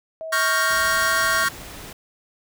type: tone with pitch glide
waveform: sine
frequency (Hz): 643 to 653.9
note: E5 to E5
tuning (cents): -43 to -14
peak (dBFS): -29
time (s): 0.21-1.44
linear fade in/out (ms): 0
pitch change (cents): +29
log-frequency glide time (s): 0.62-1.13
type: chord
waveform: 45% pulse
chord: G half-diminished seventh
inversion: second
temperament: equal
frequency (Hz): 1108.7 / 1396.9 / 1568 / 1864.7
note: Db6 / F6 / G6 / Bb6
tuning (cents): 0 / 0 / 0 / 0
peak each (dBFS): -24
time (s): 0.32-1.49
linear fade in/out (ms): 10
type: noise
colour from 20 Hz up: pink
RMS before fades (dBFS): -38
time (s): 0.7-1.93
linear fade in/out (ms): 5
effects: none